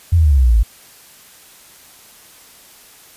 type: tone with pitch steps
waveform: sine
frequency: 85.9 / 80.15 / 74.78 / 69.77 / 65.1 / 60.74 / 56.67 / 52.88 Hz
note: F2 / E2 / D2 / C#2 / C2 / B1 / A#1 / G#1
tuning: -28 / -48 / +32 / +12 / -8 / -28 / -48 / +32 cents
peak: -8 dBFS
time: 0.12-0.632 s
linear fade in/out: 10 ms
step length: 64 ms
effects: white hiss -44 dBFS RMS until 3.16 s + resampled to 32000 Hz